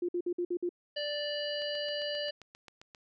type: tone bursts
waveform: sine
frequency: 351.6 Hz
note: F4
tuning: 12 cents sharp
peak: -29 dBFS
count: 6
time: 0.02-0.692 s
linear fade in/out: 5 ms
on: 67 ms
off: 54 ms
type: harmonic tone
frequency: 587.3 Hz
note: D5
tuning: in tune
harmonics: 1 / 3 / 5 / 7 / 8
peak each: -35 / -42 / -38 / -46 / -41 dBFS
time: 0.96-2.31 s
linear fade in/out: 10 ms
type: click train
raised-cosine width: 0.2 ms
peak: -32 dBFS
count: 11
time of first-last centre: 1.62-2.948 s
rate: 7.53 Hz
effects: none